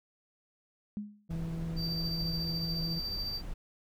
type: tone with exponential decay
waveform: sine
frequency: 207.7 Hz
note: G#3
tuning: in tune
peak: -31 dBFS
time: 0.97-1.28 s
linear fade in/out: 0 ms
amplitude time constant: 66 ms
type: harmonic tone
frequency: 164.5 Hz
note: E3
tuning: 3 cents flat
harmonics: 1 / 2 / 3 / 4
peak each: -34 / -49 / -54 / -58 dBFS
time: 1.29-3 s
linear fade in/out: 20 ms
type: noise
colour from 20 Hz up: brown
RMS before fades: -41 dBFS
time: 1.3-3.54 s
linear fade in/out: 10 ms
type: tone with tremolo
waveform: triangle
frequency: 4661 Hz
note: D8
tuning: 14 cents flat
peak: -32 dBFS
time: 1.76-3.42 s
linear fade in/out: 50 ms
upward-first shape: sine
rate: 14 Hz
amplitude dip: 35%
effects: none